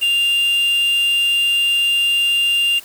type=tone with quantisation; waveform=triangle; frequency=2794 Hz; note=F7; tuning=in tune; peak=-12 dBFS; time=0.01-2.8 s; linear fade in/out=20 ms; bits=5; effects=white hiss -41 dBFS RMS until 2.84 s